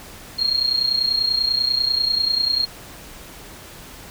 sine tone with amplitude modulation, 4243 Hz, C8, 23 cents sharp, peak -14 dBFS, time 0.38-2.66 s, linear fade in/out 20 ms, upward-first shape sine, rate 30.2 Hz, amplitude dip 70%, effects pink hiss -40 dBFS RMS until 4.1 s

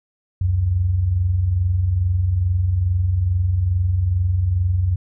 sine tone pair together, 69.3 / 91.65 Hz, C#2 / F#2, 0 / -16 cents, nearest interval perfect fourth, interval 484 cents, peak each -25 / -16 dBFS, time 0.41-4.96 s, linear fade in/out 5 ms, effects none

